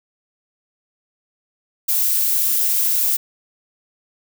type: noise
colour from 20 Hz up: violet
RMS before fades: -18 dBFS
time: 1.88-3.17 s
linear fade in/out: 10 ms
effects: none